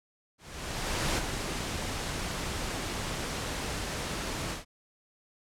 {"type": "noise with ADSR envelope", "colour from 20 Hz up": "pink", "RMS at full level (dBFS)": -28, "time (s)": [0.38, 4.65], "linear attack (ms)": 790, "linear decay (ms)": 37, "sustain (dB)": -6, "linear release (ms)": 130, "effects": ["low-pass 9000 Hz 12 dB/octave"]}